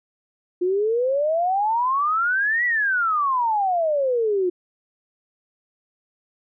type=exponential two-way sweep; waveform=sine; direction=up then down; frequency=350 to 1975.5 to 350 Hz; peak=-18 dBFS; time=0.61-4.5 s; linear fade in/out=10 ms; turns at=2.65 s; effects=none